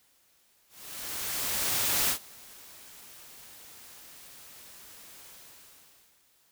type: noise with ADSR envelope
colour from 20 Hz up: white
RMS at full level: -26 dBFS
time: 0.69-6.23 s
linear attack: 1400 ms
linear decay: 95 ms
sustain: -24 dB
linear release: 950 ms
effects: white hiss -66 dBFS RMS until 6.51 s